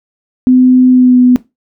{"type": "tone with pitch glide", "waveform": "sine", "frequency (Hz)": [254.1, 249.3], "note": ["B3", "B3"], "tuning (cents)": [49, 16], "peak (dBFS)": -3, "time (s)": [0.47, 1.36], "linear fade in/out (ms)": 0, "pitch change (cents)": -33, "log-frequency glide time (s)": [0.9, 1.19], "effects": ["noise-tail reverb RT60 0.2 s tail -17 dB re dry"]}